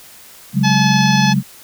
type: chord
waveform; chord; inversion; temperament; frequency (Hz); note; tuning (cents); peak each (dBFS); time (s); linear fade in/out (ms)
sine; C# suspended fourth; none; equal with one note detuned; 138.59 / 186.61 / 207.7; C#3 / F#3 / G#3; 0 / +15 / 0; -16 / -16 / -17; 0.53-1.43; 50
type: harmonic tone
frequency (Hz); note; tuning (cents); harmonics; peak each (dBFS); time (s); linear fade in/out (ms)
858; A5; -44; 1 / 2 / 3 / 4 / 5 / 6 / 7; -18 / -21 / -23 / -24 / -25 / -26 / -26; 0.63-1.34; 20
effects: white hiss -41 dBFS RMS until 1.63 s